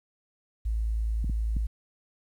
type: tone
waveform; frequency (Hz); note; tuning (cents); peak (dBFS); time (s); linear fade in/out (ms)
sine; 55; A1; 0; -25; 0.65-1.67; 10
type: clicks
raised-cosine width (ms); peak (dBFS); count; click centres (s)
5; -21; 3; 1.244 / 1.297 / 1.567
effects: 10-bit